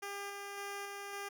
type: tone with tremolo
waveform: 10% pulse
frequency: 401.4 Hz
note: G4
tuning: 41 cents sharp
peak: -32 dBFS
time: 0.02-1.29 s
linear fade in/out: 10 ms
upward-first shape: square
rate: 1.8 Hz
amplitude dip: 25%
effects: none